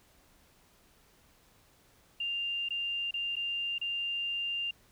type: tone with dropouts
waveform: sine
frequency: 2794 Hz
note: F7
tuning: in tune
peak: -31 dBFS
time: 2.2-4.71 s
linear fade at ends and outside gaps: 5 ms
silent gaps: 2.688-2.705 / 3.11-3.139 / 3.357-3.365 / 3.783-3.813 s
effects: pink hiss -64 dBFS RMS until 4.91 s